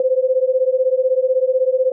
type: beating tone pair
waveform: sine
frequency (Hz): 510 / 526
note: C5 / C5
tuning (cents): -44 / +9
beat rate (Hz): 16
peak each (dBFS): -16 / -17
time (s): 0-1.92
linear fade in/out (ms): 2
effects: none